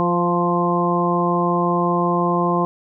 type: harmonic tone with a mistuned harmonic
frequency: 174.61 Hz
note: F3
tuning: in tune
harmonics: 1 / 2 / 3 / 4 / 5 / 6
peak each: -21 / -22 / -26 / -25 / -27 / -21 dBFS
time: 0-2.65 s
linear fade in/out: 0 ms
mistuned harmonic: 3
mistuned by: -18 cents
effects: none